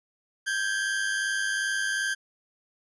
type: tone pair together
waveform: 40% pulse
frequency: 1568 / 1670.6 Hz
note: G6 / G#6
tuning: 0 / +10 cents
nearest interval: minor second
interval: 110 cents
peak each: -26 / -31 dBFS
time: 0.46-2.15 s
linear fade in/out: 20 ms
effects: resampled to 24000 Hz